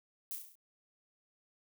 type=noise with echo; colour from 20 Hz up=violet; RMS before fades=-40 dBFS; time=0.31-0.35 s; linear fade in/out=0 ms; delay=34 ms; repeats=6; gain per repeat=-4 dB; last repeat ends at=0.554 s; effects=none